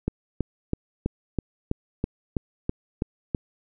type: click train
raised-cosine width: 3 ms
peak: -11 dBFS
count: 11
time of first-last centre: 0.08-3.348 s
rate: 3.06 Hz
effects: none